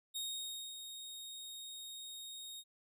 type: tone with ADSR envelope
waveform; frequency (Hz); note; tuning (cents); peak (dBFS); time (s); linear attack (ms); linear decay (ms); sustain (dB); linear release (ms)
sawtooth; 3729; A#7; 0; -35; 0.14-2.64; 23; 580; -8; 50
effects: none